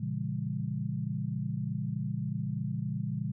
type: chord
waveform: sine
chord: A# diminished seventh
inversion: none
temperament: just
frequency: 116.54 / 139.85 / 167.82 / 201.4 Hz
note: A#2 / C#3 / E3 / G3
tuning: 0 / +16 / +31 / +47 cents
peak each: -36 / -35 / -37 / -37 dBFS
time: 0-3.32 s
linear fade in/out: 10 ms
effects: none